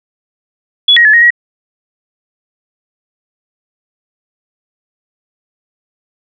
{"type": "tone with pitch steps", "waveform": "sine", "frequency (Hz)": [3393, 1890, 1721, 1875, 1909], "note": ["G#7", "A#6", "A6", "A#6", "A#6"], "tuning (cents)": [36, 23, -39, 10, 41], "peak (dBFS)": -3, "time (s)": [0.88, 1.305], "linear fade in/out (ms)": 5, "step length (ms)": 85, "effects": []}